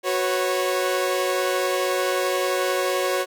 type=chord; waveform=sawtooth; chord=F# suspended fourth; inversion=none; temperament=equal with one note detuned; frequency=370 / 493.9 / 549.3 Hz; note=F#4 / B4 / C#5; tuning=0 / 0 / -16 cents; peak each=-21 / -25 / -20 dBFS; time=0.03-3.26 s; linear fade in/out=50 ms; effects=none